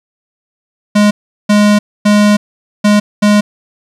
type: tone bursts at uneven times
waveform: square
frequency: 207.7 Hz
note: G#3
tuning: in tune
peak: -6 dBFS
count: 5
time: 0.95-1.11 / 1.49-1.79 / 2.05-2.37 / 2.84-3 / 3.22-3.41 s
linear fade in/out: 10 ms
effects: low-pass 9000 Hz 12 dB/octave + 8-bit